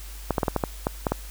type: clicks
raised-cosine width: 1 ms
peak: -8 dBFS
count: 9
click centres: 0.307 / 0.382 / 0.432 / 0.482 / 0.563 / 0.638 / 0.869 / 1.068 / 1.12 s
effects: added 50 Hz sine -37 dBFS peak until 1.3 s + white hiss -45 dBFS RMS until 1.3 s